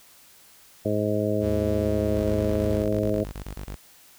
harmonic tone, 105.1 Hz, G#2, 21 cents sharp, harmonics 1 / 2 / 3 / 4 / 5 / 6, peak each -29 / -29 / -29 / -29 / -29 / -29 dBFS, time 0.85-3.24 s, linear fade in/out 5 ms
square tone with vibrato, 75.5 Hz, D2, 48 cents sharp, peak -31 dBFS, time 1.4-2.86 s, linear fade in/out 50 ms, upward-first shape square, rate 1.1 Hz, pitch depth 34 cents each way
sawtooth tone bursts, 50 Hz, G1, 35 cents sharp, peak -29 dBFS, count 15, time 2.16-3.759 s, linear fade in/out 10 ms, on 87 ms, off 21 ms
effects white hiss -53 dBFS RMS until 4.18 s

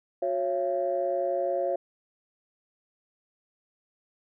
sine tone cluster, 364.9 / 549 / 680 Hz, F#4 / C#5 / F5, -24 / -17 / -46 cents, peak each -32 / -27 / -29 dBFS, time 0.22-1.76 s, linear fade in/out 5 ms, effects tanh soft clip ceiling -16 dBFS

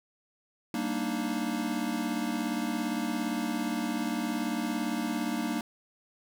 square chord, Eb major seventh, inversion first, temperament equal, 196 / 233.1 / 293.7 / 311.1 Hz, G3 / Bb3 / D4 / Eb4, 0 / 0 / 0 / 0 cents, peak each -38 / -33 / -36 / -37 dBFS, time 0.74-5.61 s, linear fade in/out 2 ms, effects none

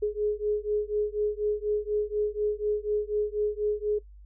sine beating tone pair, 417.8 / 421.9 Hz, G#4 / G#4, +10 / +27 cents, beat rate 4.1 Hz, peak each -28 / -28 dBFS, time 0.02-3.99 s, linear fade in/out 10 ms, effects noise-tail reverb RT60 0.1 s tail -19 dB re dry + added 50 Hz sine -46 dBFS peak until 4.25 s

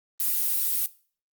violet noise, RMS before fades -25 dBFS, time 0.2-0.86 s, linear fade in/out 0 ms, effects noise-tail reverb RT60 0.4 s tail -18 dB re dry + Opus 32 kbps

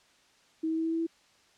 sine tone with pitch steps, 320 / 322 / 324.1 / 326.2 / 328.2 / 330.3 Hz, D#4 / E4 / E4 / E4 / E4 / E4, +49 / -41 / -29 / -18 / -8 / +4 cents, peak -27 dBFS, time 0.63-1.068 s, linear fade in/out 10 ms, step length 73 ms, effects white hiss -63 dBFS RMS until 1.57 s + low-pass 6000 Hz 12 dB/octave

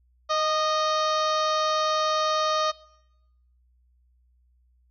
harmonic tone with a mistuned harmonic, 622.3 Hz, D#5, in tune, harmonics 1 / 2 / 3 / 4 / 5 / 6 / 7 / 8 / 9 / 10, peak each -26 / -24 / -38 / -41 / -38 / -35 / -36 / -42 / -39 / -45 dBFS, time 0.29-2.72 s, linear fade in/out 20 ms, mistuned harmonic 2, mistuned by -20 cents, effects noise-tail reverb RT60 0.9 s tail -22 dB re dry + added 61 Hz sine -60 dBFS peak until 4.9 s

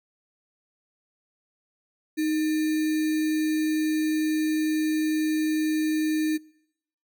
sine tone with sample-and-hold, 311.1 Hz, D#4, in tune, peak -22 dBFS, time 2.17-6.38 s, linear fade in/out 20 ms, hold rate 2100 Hz, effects noise-tail reverb RT60 0.8 s tail -25 dB re dry

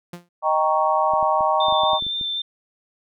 sawtooth tone with exponential decay, 174.61 Hz, F3, in tune, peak -26 dBFS, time 0.13-0.29 s, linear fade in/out 5 ms, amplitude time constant 33 ms
sine chord, Eb dominant seventh, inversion none, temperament equal, 622.3 / 784 / 932.3 / 1108.7 Hz, Eb5 / G5 / Bb5 / Db6, 0 / 0 / 0 / 0 cents, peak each -22 dBFS, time 0.42-2 s, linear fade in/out 50 ms
clicks, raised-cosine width 3 ms, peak -26 dBFS, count 10, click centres 1.136 / 1.228 / 1.408 / 1.684 / 1.725 / 1.835 / 1.933 / 2.024 / 2.066 / 2.212 s
sine tone with vibrato, 3573 Hz, A7, 26 cents sharp, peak -23 dBFS, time 1.6-2.42 s, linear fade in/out 5 ms, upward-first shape square, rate 3.9 Hz, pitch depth 9 cents each way
effects none

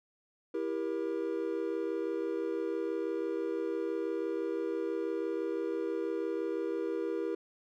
triangle chord, E diminished, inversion none, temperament just, 329.6 / 395.6 / 474.7 Hz, E4 / G4 / Bb4, 0 / +16 / +31 cents, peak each -34 dBFS, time 0.54-7.35 s, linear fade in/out 5 ms, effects none

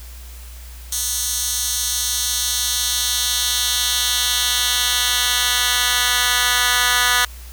10% pulse tone with high-pass filter sweep, 246 Hz, B3, 7 cents flat, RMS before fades -19 dBFS, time 0.92-7.25 s, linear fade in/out 2 ms, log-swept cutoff 6300 to 1800 Hz, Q 1.2, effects added 60 Hz sine -34 dBFS peak until 7.52 s + white hiss -43 dBFS RMS until 7.52 s

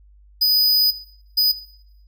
square tone bursts at uneven times, 4978 Hz, D#8, in tune, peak -14 dBFS, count 2, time 0.41-0.91 / 1.37-1.52 s, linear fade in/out 10 ms, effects noise-tail reverb RT60 0.8 s tail -17 dB re dry + added 50 Hz sine -47 dBFS peak until 2.07 s

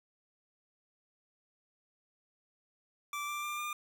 25% pulse tone with pitch steps, 1168 / 1179.5 / 1191.2 / 1202.9 Hz, D6 / D6 / D6 / D6, -10 / +7 / +24 / +41 cents, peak -32 dBFS, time 3.13-3.73 s, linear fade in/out 2 ms, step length 150 ms, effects none

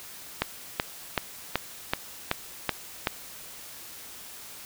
click train, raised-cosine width 0.3 ms, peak -7 dBFS, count 8, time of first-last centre 0.42-3.072 s, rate 2.64 Hz, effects white hiss -44 dBFS RMS until 4.65 s

